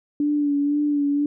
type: tone with vibrato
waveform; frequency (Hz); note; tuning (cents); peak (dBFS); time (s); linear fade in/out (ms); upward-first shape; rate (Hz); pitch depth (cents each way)
sine; 290; D4; -22; -18; 0.2-1.26; 2; sine; 2; 31
effects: none